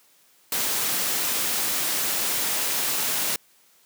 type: noise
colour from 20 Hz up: white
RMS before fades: -25 dBFS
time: 0.52-3.36 s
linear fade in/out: 2 ms
effects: white hiss -59 dBFS RMS until 3.85 s + high-pass 150 Hz 12 dB/octave